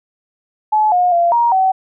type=tone with pitch steps; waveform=sine; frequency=857 / 718 / 688 / 943 / 759 Hz; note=A5 / F5 / F5 / A#5 / F#5; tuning=-46 / +48 / -26 / +20 / +44 cents; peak=-10 dBFS; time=0.72-1.72 s; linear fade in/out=10 ms; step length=200 ms; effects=none